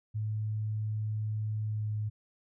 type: tone with pitch glide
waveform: sine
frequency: 107.5 to 106.51 Hz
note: A2 to G#2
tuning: -40 to +44 cents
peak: -30 dBFS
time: 0.14-2.1 s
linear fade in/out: 20 ms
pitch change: -16 cents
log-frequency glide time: 1.66-1.91 s
effects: none